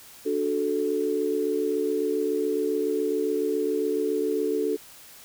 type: chord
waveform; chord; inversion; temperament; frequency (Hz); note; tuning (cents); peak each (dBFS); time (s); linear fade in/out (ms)
sine; D major; none; equal with one note detuned; 293.7 / 370 / 437.2; D4 / F#4 / A4; 0 / 0 / -11; -29 / -29 / -25; 0.25-4.77; 20
effects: white hiss -48 dBFS RMS until 5.24 s